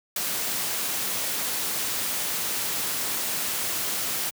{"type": "noise with ADSR envelope", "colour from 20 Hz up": "white", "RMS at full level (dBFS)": -24, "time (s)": [0.16, 4.31], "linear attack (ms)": 4, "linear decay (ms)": 6, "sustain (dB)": -4, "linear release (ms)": 24, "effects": ["high-pass 100 Hz 12 dB/octave"]}